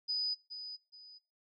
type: tone with echo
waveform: sine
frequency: 4978 Hz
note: D#8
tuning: in tune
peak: -31 dBFS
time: 0.08-0.35 s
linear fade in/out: 20 ms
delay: 420 ms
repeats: 2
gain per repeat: -10 dB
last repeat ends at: 1.19 s
effects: noise-tail reverb RT60 0.3 s tail -24 dB re dry